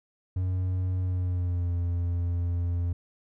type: tone with pitch glide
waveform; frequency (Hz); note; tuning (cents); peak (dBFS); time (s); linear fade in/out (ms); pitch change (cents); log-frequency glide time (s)
triangle; 92 to 86.84; F#2 to F2; -9 to -9; -23; 0.36-2.93; 5; -100; 1.01-1.73
effects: none